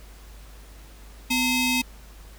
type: ring-modulated tone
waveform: sawtooth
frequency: 1159 Hz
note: D6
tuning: 23 cents flat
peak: -14 dBFS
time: 1.3-1.82 s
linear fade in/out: 10 ms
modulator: 1410 Hz
effects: added 51 Hz sine -43 dBFS peak until 2.38 s + pink hiss -51 dBFS RMS until 2.38 s